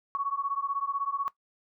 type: beating tone pair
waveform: sine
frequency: 1108.7 / 1124.7 Hz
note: C#6 / C#6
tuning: 0 / +25 cents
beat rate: 16 Hz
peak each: -31 dBFS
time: 0.15-1.28 s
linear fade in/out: 0 ms
effects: noise-tail reverb RT60 0.1 s tail -18 dB re dry